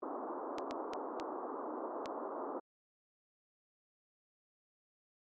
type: band-pass noise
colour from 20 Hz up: pink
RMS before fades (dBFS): -42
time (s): 0.02-2.6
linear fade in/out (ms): 10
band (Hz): 270 to 1200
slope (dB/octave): 48
type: clicks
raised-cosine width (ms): 0.2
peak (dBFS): -26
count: 5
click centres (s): 0.584 / 0.71 / 0.935 / 1.199 / 2.058
effects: AAC 64 kbps